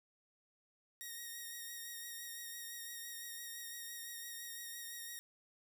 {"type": "tone with vibrato", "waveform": "5% pulse", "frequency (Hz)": 1870, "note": "A#6", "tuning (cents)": 5, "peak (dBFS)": -35, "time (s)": [1.01, 5.19], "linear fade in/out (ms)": 0, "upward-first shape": "sine", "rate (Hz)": 5.9, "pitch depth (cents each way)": 24, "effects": ["11-bit"]}